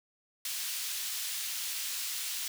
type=high-pass noise; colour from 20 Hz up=pink; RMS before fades=-36 dBFS; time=0.45-2.48 s; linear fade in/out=2 ms; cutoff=3200 Hz; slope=12 dB/octave; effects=none